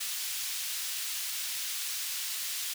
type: high-pass noise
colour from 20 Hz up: pink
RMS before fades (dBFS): -35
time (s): 0-2.74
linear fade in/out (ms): 10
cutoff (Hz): 3100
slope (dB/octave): 12
effects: none